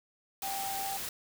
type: tone in noise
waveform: sine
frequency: 784 Hz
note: G5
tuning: in tune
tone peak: -35 dBFS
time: 0.43-0.97 s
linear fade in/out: 2 ms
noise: white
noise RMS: -38 dBFS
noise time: 0.42-1.09 s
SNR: 0 dB
effects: none